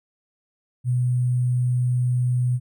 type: tone with sample-and-hold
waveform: sine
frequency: 124.2 Hz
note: B2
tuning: 10 cents sharp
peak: -18 dBFS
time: 0.84-2.6 s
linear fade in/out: 50 ms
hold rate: 8820 Hz
effects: none